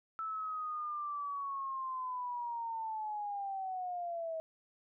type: linear sweep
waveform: sine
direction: down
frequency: 1319 to 639 Hz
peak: -36 dBFS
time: 0.19-4.4 s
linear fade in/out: 0 ms
effects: none